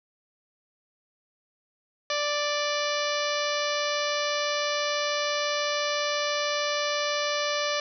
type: harmonic tone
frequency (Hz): 587.3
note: D5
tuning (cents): 0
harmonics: 1 / 2 / 3 / 4 / 5 / 6 / 7 / 8 / 9 / 10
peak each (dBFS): -29 / -32 / -34 / -35 / -36 / -37 / -37 / -38 / -39 / -39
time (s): 2.1-7.8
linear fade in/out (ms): 2
effects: none